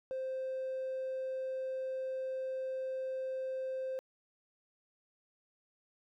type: tone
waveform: triangle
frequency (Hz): 523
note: C5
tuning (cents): -1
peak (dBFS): -32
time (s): 0.11-3.99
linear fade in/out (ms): 0
effects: tanh soft clip ceiling -31 dBFS

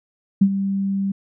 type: tone with ADSR envelope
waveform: sine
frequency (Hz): 196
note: G3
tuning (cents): 0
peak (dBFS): -8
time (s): 0.41-1.12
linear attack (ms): 9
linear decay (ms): 66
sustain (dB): -11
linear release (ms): 7
effects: none

